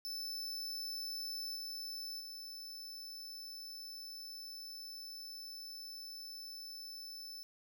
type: tone with level steps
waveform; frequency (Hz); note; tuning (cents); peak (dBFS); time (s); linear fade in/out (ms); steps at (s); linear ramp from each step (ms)
45% pulse; 5274; E8; 0; -40 / -42 / -46; 0.05-7.43; 0; 1.55 / 2.19; 20
effects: 13-bit